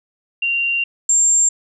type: tone pair in turn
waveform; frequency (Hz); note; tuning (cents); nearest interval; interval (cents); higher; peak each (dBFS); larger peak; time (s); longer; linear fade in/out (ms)
sine; 2768 / 7390; F7 / A#8; -16 / -16; octave + perfect fourth; 1700; second; -16 / -11; second; 0.42-0.84 / 1.09-1.49; first; 5
effects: none